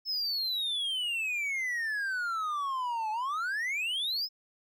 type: exponential two-way sweep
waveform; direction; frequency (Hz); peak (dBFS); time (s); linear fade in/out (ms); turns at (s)
triangle; down then up; 5274 to 848 to 5274; -28; 0.05-4.29; 50; 3.11
effects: none